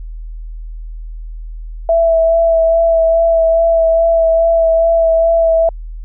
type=tone with vibrato; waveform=sine; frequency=660 Hz; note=E5; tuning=2 cents sharp; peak=-8 dBFS; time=1.89-5.69 s; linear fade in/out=2 ms; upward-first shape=sine; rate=2.4 Hz; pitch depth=17 cents each way; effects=added 40 Hz sine -24 dBFS peak until 6.04 s